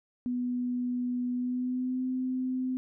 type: tone with pitch glide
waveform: sine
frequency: 246.9 to 256.5 Hz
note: B3 to C4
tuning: 0 to -34 cents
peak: -28 dBFS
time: 0.26-2.77 s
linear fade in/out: 0 ms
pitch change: +66 cents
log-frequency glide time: 1.32-2.04 s
effects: none